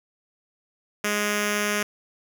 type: tone with notch filter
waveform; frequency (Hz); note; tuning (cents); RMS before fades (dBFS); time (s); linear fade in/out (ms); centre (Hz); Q
5% pulse; 207.7; G#3; 0; -25; 1.04-1.83; 5; 880; 1.8
effects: none